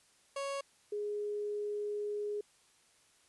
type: tone pair in turn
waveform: 30% pulse / sine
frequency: 554.4 / 415.3 Hz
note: C#5 / G#4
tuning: 0 / 0 cents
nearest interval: perfect fourth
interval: 500 cents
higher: first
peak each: -33 / -34 dBFS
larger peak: first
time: 0.36-0.61 / 0.92-2.41 s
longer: second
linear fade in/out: 5 ms
effects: white hiss -67 dBFS RMS until 3.28 s + resampled to 24000 Hz